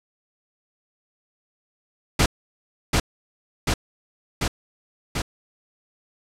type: noise with echo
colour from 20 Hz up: pink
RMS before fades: -17 dBFS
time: 2.19-2.26 s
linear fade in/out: 5 ms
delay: 740 ms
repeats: 4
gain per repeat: -2 dB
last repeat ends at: 5.22 s
effects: low-pass 9000 Hz 12 dB/octave